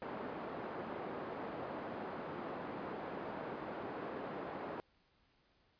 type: band-pass noise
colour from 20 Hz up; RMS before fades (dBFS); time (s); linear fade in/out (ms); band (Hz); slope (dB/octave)
pink; -44; 0.02-4.8; 0; 260 to 1100; 12
effects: pink hiss -73 dBFS RMS until 5.79 s + resampled to 11025 Hz